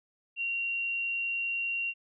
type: tone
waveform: sine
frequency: 2755 Hz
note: F7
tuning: 24 cents flat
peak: -29 dBFS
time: 0.36-1.94 s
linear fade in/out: 50 ms
effects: none